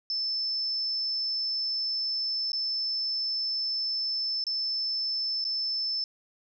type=tone with dropouts; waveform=sine; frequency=5274 Hz; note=E8; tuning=in tune; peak=-27 dBFS; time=0.1-6.04 s; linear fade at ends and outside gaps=1 ms; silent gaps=2.519-2.531 / 4.44-4.467 / 5.442-5.45 s; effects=none